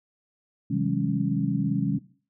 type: tone cluster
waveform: sine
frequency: 131.6 / 160.9 / 186.5 / 204.2 / 276.2 Hz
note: C3 / E3 / F#3 / G#3 / C#4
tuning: +10 / -42 / +14 / -29 / -6 cents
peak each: -29 dBFS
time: 0.7-1.99 s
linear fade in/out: 10 ms
effects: noise-tail reverb RT60 0.4 s tail -17 dB re dry